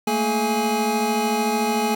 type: tone cluster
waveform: square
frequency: 215.1 / 228.6 / 424.3 / 833 Hz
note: A3 / A#3 / G#4 / G#5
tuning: -39 / -34 / +37 / +5 cents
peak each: -31 / -25 / -26 / -24 dBFS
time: 0.07-1.95 s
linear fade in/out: 5 ms
effects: none